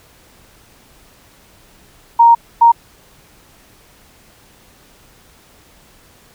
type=tone bursts at uneven times; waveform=sine; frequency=932.3 Hz; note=A#5; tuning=in tune; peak=-4 dBFS; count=2; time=2.19-2.35 / 2.61-2.72 s; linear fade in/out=10 ms; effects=pink hiss -48 dBFS RMS until 6.34 s